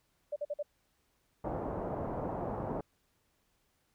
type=tone bursts; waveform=sine; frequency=587.3 Hz; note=D5; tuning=in tune; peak=-32 dBFS; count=4; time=0.32-0.629 s; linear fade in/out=10 ms; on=42 ms; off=47 ms
type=low-pass noise; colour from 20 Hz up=white; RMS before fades=-37 dBFS; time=1.44-2.81 s; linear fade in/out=5 ms; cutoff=820 Hz; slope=24 dB/octave
effects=pink hiss -75 dBFS RMS until 3.94 s